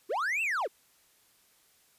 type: linear two-way sweep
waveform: triangle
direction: up then down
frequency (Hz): 311.1 to 2759 to 311.1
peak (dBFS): -26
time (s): 0.09-0.68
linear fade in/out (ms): 20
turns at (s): 0.42
effects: white hiss -65 dBFS RMS until 1.98 s + resampled to 32000 Hz